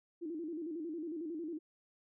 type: tone with vibrato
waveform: sine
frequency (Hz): 323.5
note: E4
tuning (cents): -32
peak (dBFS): -38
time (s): 0.21-1.59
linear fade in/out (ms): 20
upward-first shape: square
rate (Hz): 11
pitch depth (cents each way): 99
effects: none